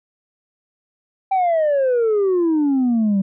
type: exponential sweep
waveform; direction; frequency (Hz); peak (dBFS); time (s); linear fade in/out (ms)
sine; down; 784 to 190; -12; 1.31-3.22; 10
effects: tanh soft clip ceiling -13 dBFS